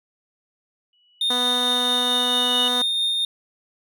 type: tone with exponential growth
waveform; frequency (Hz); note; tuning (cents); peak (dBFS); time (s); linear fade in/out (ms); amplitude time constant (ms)
sine; 2940; F#7; -12; -21; 0.93-2.68; 2; 380
type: tone with tremolo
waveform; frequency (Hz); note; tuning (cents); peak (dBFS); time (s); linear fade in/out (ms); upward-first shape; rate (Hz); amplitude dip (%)
triangle; 3658; A#7; -33; -17; 1.21-3.25; 2; triangle; 4.5; 25
type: tone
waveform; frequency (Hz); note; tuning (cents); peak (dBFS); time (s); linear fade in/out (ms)
10% pulse; 246.9; B3; 0; -16; 1.3-2.82; 5
effects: none